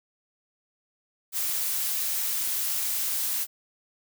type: noise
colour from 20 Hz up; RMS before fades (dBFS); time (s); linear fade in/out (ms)
blue; -28; 1.32-3.47; 50
effects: none